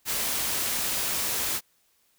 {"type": "noise", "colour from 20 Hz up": "white", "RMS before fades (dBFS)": -28, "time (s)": [0.05, 1.61], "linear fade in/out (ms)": 50, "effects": ["white hiss -67 dBFS RMS until 2.18 s"]}